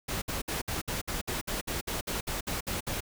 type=noise bursts; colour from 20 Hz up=pink; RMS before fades=-33 dBFS; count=15; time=0.08-3.006 s; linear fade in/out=10 ms; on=140 ms; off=59 ms; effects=none